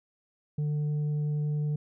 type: tone with tanh clipping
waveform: triangle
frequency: 149.1 Hz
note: D3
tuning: 27 cents sharp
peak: -27 dBFS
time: 0.58-1.76 s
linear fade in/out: 5 ms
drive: 8 dB
effects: none